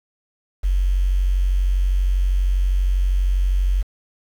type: tone with quantisation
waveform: sine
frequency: 46.25 Hz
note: F#1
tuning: in tune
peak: -15 dBFS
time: 0.63-3.83 s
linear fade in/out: 20 ms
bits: 7
effects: none